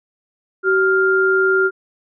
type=tone pair together; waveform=sine; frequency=380.6 / 1400 Hz; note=F#4 / F6; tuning=+49 / +4 cents; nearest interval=octave + major seventh; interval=2255 cents; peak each=-15 dBFS; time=0.63-1.71 s; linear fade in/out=50 ms; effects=none